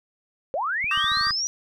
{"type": "linear sweep", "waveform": "sine", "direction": "up", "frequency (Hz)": [493.9, 5870], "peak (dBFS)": -23, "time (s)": [0.54, 1.47], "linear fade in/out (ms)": 0}
{"type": "clicks", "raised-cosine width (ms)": 5, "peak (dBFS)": -30, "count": 8, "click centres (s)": [0.843, 0.975, 1.043, 1.118, 1.172, 1.211, 1.27, 1.308]}
{"type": "chord", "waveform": "triangle", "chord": "Eb major seventh", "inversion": "third", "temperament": "equal", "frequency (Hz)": [1174.7, 1244.5, 1568, 1864.7], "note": ["D6", "Eb6", "G6", "Bb6"], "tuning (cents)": [0, 0, 0, 0], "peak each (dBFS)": [-24, -30, -27, -27], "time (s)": [0.91, 1.31], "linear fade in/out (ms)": 2}
{"effects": []}